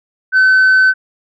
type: tone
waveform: sine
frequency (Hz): 1523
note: F#6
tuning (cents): +50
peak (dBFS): -4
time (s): 0.32-0.94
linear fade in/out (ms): 50
effects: tanh soft clip ceiling -5 dBFS